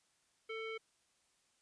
square tone with low-pass filter, 444.9 Hz, A4, 19 cents sharp, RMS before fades -43 dBFS, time 0.49-0.78 s, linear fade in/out 10 ms, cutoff 2600 Hz, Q 7.8, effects white hiss -75 dBFS RMS until 1.61 s + resampled to 22050 Hz

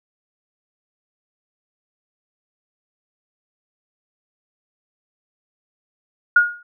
sine tone with exponential decay, 1434 Hz, F6, 45 cents sharp, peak -6 dBFS, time 6.36-6.63 s, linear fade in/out 5 ms, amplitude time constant 57 ms, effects none

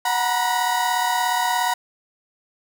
35% pulse tone cluster, 736 / 939 / 976 Hz, F#5 / A#5 / B5, -9 / +12 / -21 cents, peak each -22 dBFS, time 0.05-1.74 s, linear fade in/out 5 ms, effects none

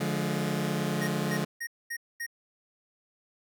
sawtooth chord, D diminished, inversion none, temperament just, 146.83 / 176.2 / 211.4 Hz, D3 / F3 / Ab3, 0 / +16 / +31 cents, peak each -28 dBFS, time 0-1.45 s, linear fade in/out 10 ms
square tone bursts, 1868 Hz, A#6, 3 cents sharp, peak -33 dBFS, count 5, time 1.01-2.265 s, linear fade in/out 10 ms, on 67 ms, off 230 ms
effects none

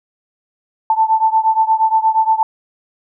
sine beating tone pair, 881 / 889.5 Hz, A5 / A5, +2 / +19 cents, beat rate 8.5 Hz, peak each -13 / -15 dBFS, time 0.9-2.43 s, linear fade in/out 2 ms, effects none

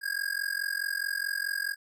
square tone with amplitude modulation, 1627 Hz, G#6, 36 cents flat, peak -26 dBFS, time 0.01-1.76 s, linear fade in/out 50 ms, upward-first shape sine, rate 44.7 Hz, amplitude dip 95%, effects none

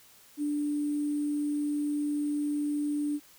sine tone with sample-and-hold, 293.7 Hz, D4, in tune, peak -27 dBFS, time 0.37-3.2 s, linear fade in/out 50 ms, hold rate 8820 Hz, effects white hiss -57 dBFS RMS until 3.38 s

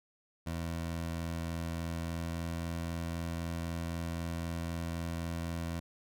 20% pulse tone with pitch glide, 83.3 to 83.88 Hz, E2 to E2, +19 to +31 cents, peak -30 dBFS, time 0.46-5.8 s, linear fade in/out 10 ms, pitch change +12 cents, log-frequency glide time 1.93-2.58 s, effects none

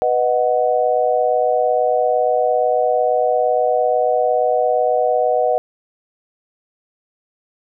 sine chord, B major, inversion none, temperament equal, 493.9 / 622.3 / 740 Hz, B4 / D#5 / F#5, 0 / 0 / 0 cents, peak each -18 dBFS, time 0.02-5.58 s, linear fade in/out 0 ms, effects none

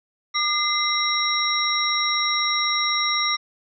sine tone cluster, 1204 / 2068 / 3848 / 5560 Hz, D6 / C7 / B7 / F8, +43 / -21 / -46 / -9 cents, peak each -25 dBFS, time 0.34-3.37 s, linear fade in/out 20 ms, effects none

